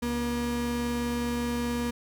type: tone pair together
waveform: 35% pulse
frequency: 71.02 / 239.1 Hz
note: C#2 / A#3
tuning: +43 / +44 cents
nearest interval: octave + major sixth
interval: 2101 cents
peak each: -35 / -26 dBFS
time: 0.02-1.91 s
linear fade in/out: 10 ms
effects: none